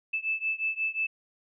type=beating tone pair; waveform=sine; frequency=2625 / 2630.6 Hz; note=E7 / E7; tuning=-8 / -4 cents; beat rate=5.6 Hz; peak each=-30 / -31 dBFS; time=0.13-1.07 s; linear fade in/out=10 ms; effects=none

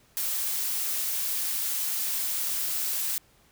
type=noise; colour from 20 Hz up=blue; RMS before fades=-29 dBFS; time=0.17-3.18 s; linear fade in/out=0 ms; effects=pink hiss -61 dBFS RMS until 3.51 s

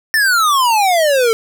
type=exponential sweep; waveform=square; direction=down; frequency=1816 to 440 Hz; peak=-11 dBFS; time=0.14-1.33 s; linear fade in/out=0 ms; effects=none

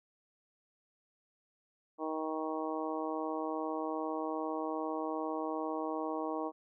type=harmonic tone; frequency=157.5 Hz; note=D#3; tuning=21 cents sharp; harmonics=2 / 3 / 4 / 5 / 6 / 7; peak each=-38 / -40 / -41 / -42 / -43 / -43 dBFS; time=1.98-6.52 s; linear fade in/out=50 ms; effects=none

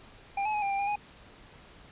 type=tone with pitch steps; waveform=square; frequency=796 / 855 / 838 / 796 / 791 / 804 / 829 Hz; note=G5 / A5 / G#5 / G5 / G5 / G5 / G#5; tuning=+26 / -50 / +15 / +26 / +15 / +44 / -3 cents; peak=-28 dBFS; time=0.37-0.958 s; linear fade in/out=5 ms; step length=84 ms; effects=pink hiss -53 dBFS RMS until 1.91 s + resampled to 8000 Hz

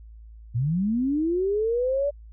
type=linear sweep; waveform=sine; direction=up; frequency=109.4 to 583 Hz; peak=-21 dBFS; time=0.54-2.11 s; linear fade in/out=20 ms; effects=added 55 Hz sine -42 dBFS peak until 2.32 s

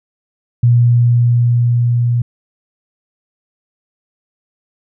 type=tone with level ramp; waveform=sine; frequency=120 Hz; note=B2; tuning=49 cents flat; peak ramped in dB=-6 to -11 dBFS; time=0.63-2.22 s; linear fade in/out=5 ms; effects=none

